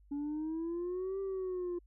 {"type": "exponential two-way sweep", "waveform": "sine", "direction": "up then down", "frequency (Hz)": [283, 392, 347.4], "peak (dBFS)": -32, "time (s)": [0.11, 1.79], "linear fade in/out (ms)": 10, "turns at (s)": 1.2, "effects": ["tanh soft clip ceiling -33 dBFS", "added 50 Hz sine -59 dBFS peak until 1.86 s"]}